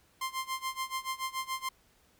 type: tone with tremolo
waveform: sawtooth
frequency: 1050 Hz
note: C6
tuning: 6 cents sharp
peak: -27 dBFS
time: 0.21-1.69 s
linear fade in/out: 5 ms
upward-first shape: sine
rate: 7 Hz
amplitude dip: 90%
effects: pink hiss -66 dBFS RMS until 2.19 s